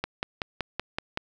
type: click train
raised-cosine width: 0.3 ms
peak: -12 dBFS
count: 7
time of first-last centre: 0.04-1.174 s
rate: 5.29 Hz
effects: none